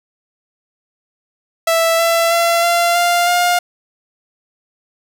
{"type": "tone with pitch steps", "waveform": "sawtooth", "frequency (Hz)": [660, 669.2, 678.6, 688, 697.6, 707.4], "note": ["E5", "E5", "F5", "F5", "F5", "F5"], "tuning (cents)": [2, 26, -50, -26, -2, 22], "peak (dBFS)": -8, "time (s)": [1.67, 3.59], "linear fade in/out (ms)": 5, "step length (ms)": 320, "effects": []}